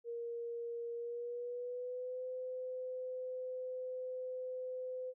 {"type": "tone with pitch glide", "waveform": "sine", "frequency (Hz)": [469.7, 509.3], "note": ["A#4", "C5"], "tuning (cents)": [13, -47], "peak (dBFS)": -39, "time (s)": [0.04, 5.14], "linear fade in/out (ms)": 50, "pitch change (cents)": 140, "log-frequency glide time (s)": [0.94, 2.25], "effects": []}